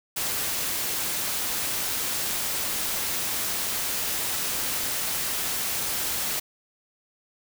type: noise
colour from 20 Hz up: white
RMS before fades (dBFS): -28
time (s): 0.16-6.4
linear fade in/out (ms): 10
effects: none